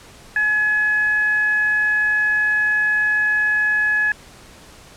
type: tone with frequency modulation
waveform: sine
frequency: 1697 Hz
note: G#6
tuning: 37 cents sharp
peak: -15 dBFS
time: 0.36-4.12 s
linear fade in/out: 2 ms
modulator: 847 Hz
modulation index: 0.23
effects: pink hiss -44 dBFS RMS until 4.96 s + low-pass 10000 Hz 12 dB/octave